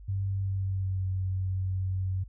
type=tone with pitch glide; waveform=sine; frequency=97.4 to 93.92 Hz; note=G2 to F#2; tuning=-11 to +26 cents; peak=-27 dBFS; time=0.08-2.24 s; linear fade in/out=10 ms; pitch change=-63 cents; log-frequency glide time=0.35-1.08 s; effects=added 50 Hz sine -44 dBFS peak until 2.28 s